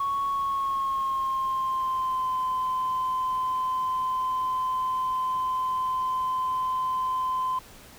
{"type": "tone with pitch glide", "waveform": "sine", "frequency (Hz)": [1108.7, 1028.5], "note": ["C#6", "C6"], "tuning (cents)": [0, -30], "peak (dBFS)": -23, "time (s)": [0, 7.59], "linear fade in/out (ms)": 5, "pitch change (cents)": -130, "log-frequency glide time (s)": [0.29, 2.32], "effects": ["tanh soft clip ceiling -21 dBFS", "pink hiss -49 dBFS RMS until 7.98 s"]}